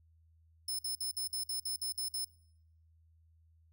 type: tone bursts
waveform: 20% pulse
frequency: 5230 Hz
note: E8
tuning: 15 cents flat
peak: -29 dBFS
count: 10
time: 0.68-2.248 s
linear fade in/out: 5 ms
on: 110 ms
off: 52 ms
effects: noise-tail reverb RT60 0.7 s tail -22 dB re dry + added 81 Hz sine -63 dBFS peak until 3.72 s